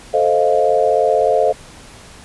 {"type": "chord", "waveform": "sine", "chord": "F dominant seventh", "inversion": "first", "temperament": "equal", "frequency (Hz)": [440, 523.3, 622.3, 698.5], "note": ["A4", "C5", "Eb5", "F5"], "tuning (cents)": [0, 0, 0, 0], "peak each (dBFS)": -17, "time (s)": [0.13, 1.53], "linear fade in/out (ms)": 20, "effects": ["pink hiss -40 dBFS RMS until 2.24 s", "resampled to 24000 Hz"]}